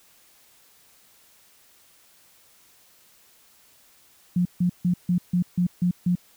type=tone bursts; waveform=sine; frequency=177.6 Hz; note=F3; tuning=29 cents sharp; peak=-18 dBFS; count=8; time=4.36-6.154 s; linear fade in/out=5 ms; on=93 ms; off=150 ms; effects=white hiss -57 dBFS RMS until 6.36 s